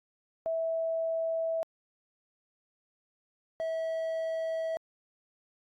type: tone pair in turn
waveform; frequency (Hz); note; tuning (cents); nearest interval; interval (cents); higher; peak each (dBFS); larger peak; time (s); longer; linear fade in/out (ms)
sine / triangle; 654 / 649.1; E5 / E5; -14 / -27; unison; 13; first; -28; neither; 0.46-1.63 / 3.6-4.77; neither; 0
effects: AAC 48 kbps